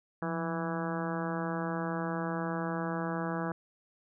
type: harmonic tone with a mistuned harmonic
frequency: 164.81 Hz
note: E3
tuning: in tune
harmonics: 1 / 2 / 3 / 4 / 5 / 6 / 7 / 8 / 9 / 10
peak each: -35 / -38 / -40 / -41 / -42 / -43 / -43 / -44 / -45 / -45 dBFS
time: 0.22-3.52 s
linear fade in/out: 2 ms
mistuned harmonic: 1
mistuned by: +80 cents
effects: none